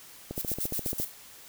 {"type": "click train", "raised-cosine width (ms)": 2, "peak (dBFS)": -21, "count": 11, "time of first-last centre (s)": [0.31, 1], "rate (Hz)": 14.5}
{"type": "noise with tremolo", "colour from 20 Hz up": "violet", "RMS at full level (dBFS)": -31, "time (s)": [0.35, 1.12], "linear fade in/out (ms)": 50, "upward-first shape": "square", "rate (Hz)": 7.9, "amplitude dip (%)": 75}
{"effects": ["white hiss -50 dBFS RMS until 1.48 s"]}